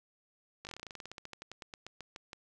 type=slowing click train; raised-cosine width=0.2 ms; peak=-27 dBFS; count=25; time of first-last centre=0.65-2.331 s; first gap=19 ms; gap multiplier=1.1; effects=none